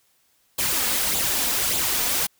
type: noise with flanger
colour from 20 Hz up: white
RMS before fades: -23 dBFS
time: 0.58-2.27 s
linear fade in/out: 10 ms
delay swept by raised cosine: 0.26 to 4.16 ms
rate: 1.7 Hz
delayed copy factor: +0.55
effects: white hiss -64 dBFS RMS until 2.39 s